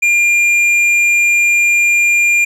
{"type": "tone with tanh clipping", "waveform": "triangle", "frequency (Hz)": 2400, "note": "D7", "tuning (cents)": 37, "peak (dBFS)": -10, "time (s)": [0.02, 2.45], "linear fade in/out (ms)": 10, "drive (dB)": 11, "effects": []}